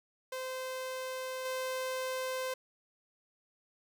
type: tone with level steps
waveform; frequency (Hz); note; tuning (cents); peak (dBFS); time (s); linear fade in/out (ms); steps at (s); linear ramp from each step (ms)
sawtooth; 517; C5; -21; -33 / -30; 0.32-2.54; 5; 1.45; 5
effects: none